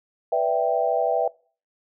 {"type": "chord", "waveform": "sine", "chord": "E minor seventh", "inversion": "second", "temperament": "equal", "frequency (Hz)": [493.9, 587.3, 659.3, 784], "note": ["B4", "D5", "E5", "G5"], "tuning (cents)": [0, 0, 0, 0], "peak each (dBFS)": [-25, -27, -22, -25], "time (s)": [0.32, 1.28], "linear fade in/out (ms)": 5, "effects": ["noise-tail reverb RT60 0.4 s tail -23 dB re dry"]}